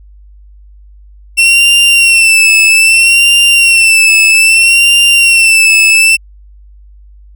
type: tone with vibrato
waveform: 40% pulse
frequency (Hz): 2700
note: E7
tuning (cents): +41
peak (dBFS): -3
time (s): 1.37-6.17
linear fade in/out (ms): 20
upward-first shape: sine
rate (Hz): 0.62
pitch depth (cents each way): 56
effects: added 50 Hz sine -34 dBFS peak until 7.35 s